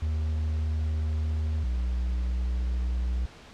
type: tone pair in turn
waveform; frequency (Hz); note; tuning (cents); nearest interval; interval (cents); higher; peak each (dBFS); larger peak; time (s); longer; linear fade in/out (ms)
triangle; 77.78 / 61.24; D#2 / B1; 0 / -14; major third; 414; first; -23; neither; 0.02-1.64 / 1.64-3.26; neither; 5
effects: pink hiss -49 dBFS RMS until 3.53 s + low-pass 5000 Hz 12 dB/octave